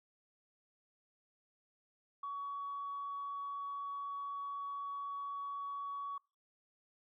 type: tone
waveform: sine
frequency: 1126 Hz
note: C#6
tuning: 27 cents sharp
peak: -38 dBFS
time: 2.23-6.18 s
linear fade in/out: 5 ms
effects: noise-tail reverb RT60 0.3 s tail -24 dB re dry + tanh soft clip ceiling -34 dBFS